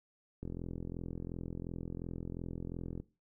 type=click train; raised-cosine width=3 ms; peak=-28 dBFS; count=111; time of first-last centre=0.43-3 s; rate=42.8 Hz; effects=noise-tail reverb RT60 0.3 s tail -19 dB re dry